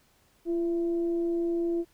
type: tone with frequency modulation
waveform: sine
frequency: 340.6 Hz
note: F4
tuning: 43 cents flat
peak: -25 dBFS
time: 0.45-1.85 s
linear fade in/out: 50 ms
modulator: 328 Hz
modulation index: 0.25
effects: pink hiss -65 dBFS RMS until 1.93 s